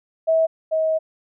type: tone pair in turn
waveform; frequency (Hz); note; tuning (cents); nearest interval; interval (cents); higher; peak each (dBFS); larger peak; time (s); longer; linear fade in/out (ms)
sine; 647 / 635.9; E5 / D#5; -32 / +38; unison; 30; first; -14 / -17; first; 0.27-0.47 / 0.71-0.99; second; 20
effects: none